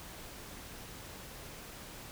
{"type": "silence", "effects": ["pink hiss -48 dBFS RMS until 2.11 s"]}